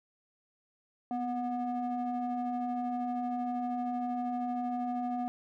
triangle ring-modulated tone, 241.3 Hz, B3, 40 cents flat, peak -26 dBFS, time 1.11-5.28 s, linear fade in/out 0 ms, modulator 489 Hz, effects none

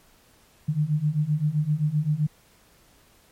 sine beating tone pair, 146.83 / 154.53 Hz, D3 / D#3, 0 / -12 cents, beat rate 7.7 Hz, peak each -25 / -23 dBFS, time 0.68-2.27 s, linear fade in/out 10 ms, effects pink hiss -58 dBFS RMS until 3.31 s + MP3 64 kbps

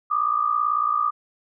sine tone pair together, 1175.9 / 1234 Hz, D6 / D#6, +2 / -15 cents, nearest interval minor second, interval 83 cents, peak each -22 dBFS, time 0.1-1.11 s, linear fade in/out 20 ms, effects none

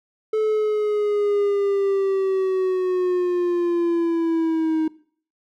triangle linear sweep, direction down, 435.4 to 314.4 Hz, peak -16 dBFS, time 0.33-4.88 s, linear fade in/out 5 ms, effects noise-tail reverb RT60 0.5 s tail -20 dB re dry

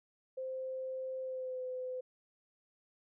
sine tone with pitch glide, 521 to 508.8 Hz, C5 to C5, -7 to -48 cents, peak -37 dBFS, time 0.37-2.01 s, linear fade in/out 10 ms, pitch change -41 cents, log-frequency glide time 1.21-1.62 s, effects none

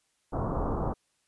pink low-pass noise, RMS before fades -30 dBFS, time 0.32-0.94 s, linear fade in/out 20 ms, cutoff 1200 Hz, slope 48 dB/octave, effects white hiss -73 dBFS RMS until 1.27 s + resampled to 24000 Hz

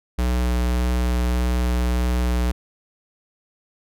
square tone with vibrato, 61.1 Hz, B1, 18 cents flat, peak -19 dBFS, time 0.18-2.52 s, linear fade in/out 10 ms, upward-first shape sine, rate 1.7 Hz, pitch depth 8 cents each way, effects none

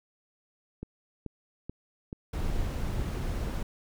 click train, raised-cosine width 3 ms, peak -24 dBFS, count 6, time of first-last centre 0.83-2.995 s, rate 2.31 Hz
brown noise, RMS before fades -31 dBFS, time 2.33-3.63 s, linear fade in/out 5 ms
effects none

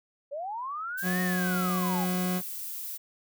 sine linear two-way sweep, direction up then down, 540 to 1864.7 to 766 Hz, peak -32 dBFS, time 0.31-2.06 s, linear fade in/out 20 ms, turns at 1.21 s
violet noise, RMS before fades -37 dBFS, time 0.97-2.98 s, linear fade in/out 20 ms
40% pulse tone, 182 Hz, F#3, 28 cents flat, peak -26 dBFS, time 1.02-2.42 s, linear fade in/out 50 ms
effects none

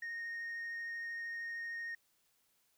sine tone with vibrato, 1854 Hz, A#6, 10 cents flat, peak -37 dBFS, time 0.02-1.95 s, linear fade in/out 5 ms, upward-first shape triangle, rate 13 Hz, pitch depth 9 cents each way, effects tanh soft clip ceiling -38 dBFS + white hiss -75 dBFS RMS until 2.77 s

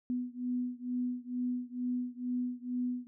sine beating tone pair, 246.9 / 249.1 Hz, B3 / B3, 0 / +15 cents, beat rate 2.2 Hz, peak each -35 / -36 dBFS, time 0.1-3.07 s, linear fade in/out 0 ms, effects none

